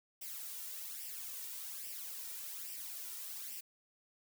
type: noise with flanger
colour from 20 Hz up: blue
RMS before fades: -45 dBFS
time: 0.21-3.61 s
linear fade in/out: 10 ms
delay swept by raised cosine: 0.37 to 2.17 ms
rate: 1.2 Hz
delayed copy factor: +0.6
effects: none

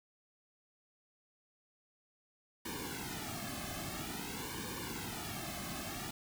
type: noise with flanger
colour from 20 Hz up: pink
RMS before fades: -42 dBFS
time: 2.65-6.11 s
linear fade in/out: 5 ms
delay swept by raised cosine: 1.5 to 2.14 ms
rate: 0.5 Hz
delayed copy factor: -0.95
effects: none

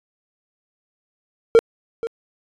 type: tone with echo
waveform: triangle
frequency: 457.6 Hz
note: A#4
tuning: 32 cents flat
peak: -5 dBFS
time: 1.55-1.59 s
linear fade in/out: 0 ms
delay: 480 ms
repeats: 1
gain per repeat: -15 dB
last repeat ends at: 2.07 s
effects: resampled to 24000 Hz

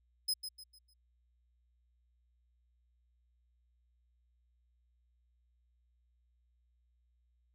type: tone with echo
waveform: sawtooth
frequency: 5070 Hz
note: D#8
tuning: 32 cents sharp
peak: -28 dBFS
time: 0.28-0.34 s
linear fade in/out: 10 ms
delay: 150 ms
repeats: 4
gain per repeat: -9 dB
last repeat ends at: 0.94 s
effects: added 60 Hz sine -70 dBFS peak until 7.54 s

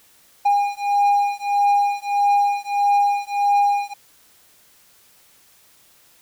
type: beating tone pair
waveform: triangle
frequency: 811 / 812.6 Hz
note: G#5 / G#5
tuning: -41 / -38 cents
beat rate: 1.6 Hz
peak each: -17 dBFS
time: 0.45-3.94 s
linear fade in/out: 10 ms
effects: white hiss -54 dBFS RMS until 6.21 s

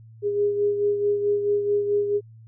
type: beating tone pair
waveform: sine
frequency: 409.2 / 413.8 Hz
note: G#4 / G#4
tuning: -26 / -6 cents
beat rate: 4.6 Hz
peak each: -20 / -29 dBFS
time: 0.22-2.21 s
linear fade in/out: 50 ms
effects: added 112 Hz sine -44 dBFS peak until 2.47 s

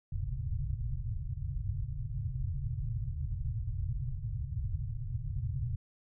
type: low-pass noise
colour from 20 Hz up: white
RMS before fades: -35 dBFS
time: 0.12-5.76 s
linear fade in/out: 5 ms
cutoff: 140 Hz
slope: 96 dB/octave
effects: none

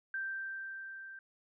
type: tone with level ramp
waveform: sine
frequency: 1568 Hz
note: G6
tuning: in tune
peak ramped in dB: -34 to -46 dBFS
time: 0.14-1.19 s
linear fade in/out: 2 ms
effects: none

